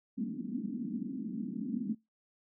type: band-pass noise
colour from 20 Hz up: pink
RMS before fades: -37 dBFS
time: 0.17-1.95 s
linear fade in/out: 20 ms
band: 200 to 270 Hz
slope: 48 dB/octave
effects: noise-tail reverb RT60 0.2 s tail -24 dB re dry